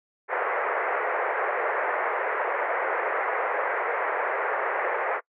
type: band-pass noise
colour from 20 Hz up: pink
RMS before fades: -27 dBFS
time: 0.28-5.21 s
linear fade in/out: 50 ms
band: 430 to 2100 Hz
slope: 48 dB/octave
effects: noise-tail reverb RT60 0.1 s tail -25 dB re dry